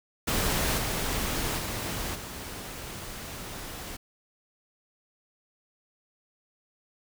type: noise with level steps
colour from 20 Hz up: pink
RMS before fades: -27 / -30 / -33 / -39 dBFS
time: 0.27-3.97 s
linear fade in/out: 10 ms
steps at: 0.77 / 1.57 / 2.14 s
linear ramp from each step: 20 ms
effects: none